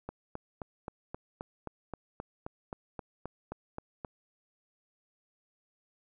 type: click train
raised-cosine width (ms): 1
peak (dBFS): -24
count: 16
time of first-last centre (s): 0.09-4.048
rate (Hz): 3.79
effects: none